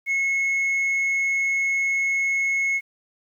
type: tone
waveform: sine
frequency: 2181 Hz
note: C#7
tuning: 29 cents flat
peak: -17 dBFS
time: 0.06-2.81 s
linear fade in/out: 50 ms
effects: tanh soft clip ceiling -19 dBFS + 9-bit